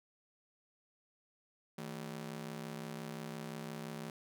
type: ring-modulated tone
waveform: sawtooth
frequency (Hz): 190.9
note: G3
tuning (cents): -46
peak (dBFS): -35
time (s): 1.78-4.1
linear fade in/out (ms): 2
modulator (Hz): 32.9
effects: none